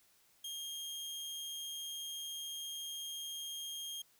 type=tone; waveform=sawtooth; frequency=3227 Hz; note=G7; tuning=50 cents sharp; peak=-38 dBFS; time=0.44-4.02 s; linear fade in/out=5 ms; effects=white hiss -69 dBFS RMS until 4.19 s